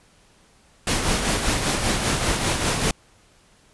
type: noise with tremolo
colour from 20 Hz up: pink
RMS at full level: -20 dBFS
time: 0.87-2.91 s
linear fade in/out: 2 ms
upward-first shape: triangle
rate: 5.1 Hz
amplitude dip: 50%
effects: pink hiss -56 dBFS RMS until 3.73 s + resampled to 24000 Hz